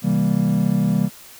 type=chord; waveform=triangle; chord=C dominant seventh; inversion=none; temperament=equal with one note detuned; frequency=130.81 / 161.98 / 196 / 233.1 Hz; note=C3 / E3 / G3 / Bb3; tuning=0 / -30 / 0 / 0 cents; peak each=-23 / -19 / -17 / -21 dBFS; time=0.02-1.1 s; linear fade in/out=50 ms; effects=white hiss -43 dBFS RMS until 1.39 s